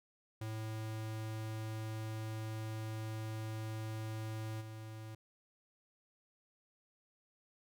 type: tone with level steps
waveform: square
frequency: 109.8 Hz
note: A2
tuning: 3 cents flat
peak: -40 / -46 dBFS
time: 0.41-5.15 s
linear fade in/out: 5 ms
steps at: 4.6 s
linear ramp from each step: 20 ms
effects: none